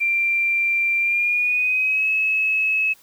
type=tone with pitch glide; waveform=sine; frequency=2366 to 2580 Hz; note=D7 to E7; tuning=+12 to -38 cents; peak=-17 dBFS; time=0-2.94 s; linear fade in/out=20 ms; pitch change=+150 cents; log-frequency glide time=0.98-2.09 s; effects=white hiss -53 dBFS RMS until 3.02 s